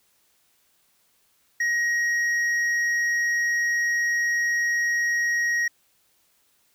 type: tone with hard clipping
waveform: triangle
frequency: 1888 Hz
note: A#6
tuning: 22 cents sharp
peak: -22 dBFS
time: 1.6-5.68 s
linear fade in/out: 5 ms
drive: 8 dB
effects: white hiss -65 dBFS RMS until 6.74 s